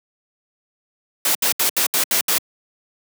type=noise bursts; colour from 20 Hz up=white; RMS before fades=-18 dBFS; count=7; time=1.25-2.382 s; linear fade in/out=2 ms; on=100 ms; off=72 ms; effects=high-pass 200 Hz 12 dB/octave